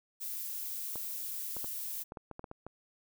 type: noise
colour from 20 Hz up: violet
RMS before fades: -39 dBFS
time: 0.2-2.04 s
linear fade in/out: 20 ms
type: clicks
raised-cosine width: 1 ms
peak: -29 dBFS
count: 10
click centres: 0.957 / 1.567 / 1.644 / 2.121 / 2.172 / 2.313 / 2.394 / 2.442 / 2.514 / 2.666 s
effects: none